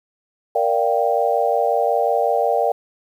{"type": "chord", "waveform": "sine", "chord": "G minor seventh", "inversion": "first", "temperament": "equal", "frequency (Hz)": [466.2, 587.3, 698.5, 784], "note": ["Bb4", "D5", "F5", "G5"], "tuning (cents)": [0, 0, 0, 0], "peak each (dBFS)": -21, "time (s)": [0.55, 2.72], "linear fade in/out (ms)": 5, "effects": ["8-bit"]}